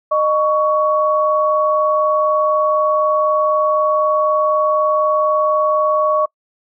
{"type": "tone pair together", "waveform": "sine", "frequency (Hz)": [613.3, 1119], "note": ["D#5", "C#6"], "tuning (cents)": [-25, 16], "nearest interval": "minor seventh", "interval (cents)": 1041, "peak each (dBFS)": -15, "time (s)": [0.11, 6.26], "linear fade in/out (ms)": 10, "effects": ["noise-tail reverb RT60 0.1 s tail -25 dB re dry"]}